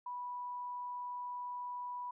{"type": "tone", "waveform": "sine", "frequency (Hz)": 983, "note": "B5", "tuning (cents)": -8, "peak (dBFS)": -39, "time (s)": [0.06, 2.11], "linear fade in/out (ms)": 5, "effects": []}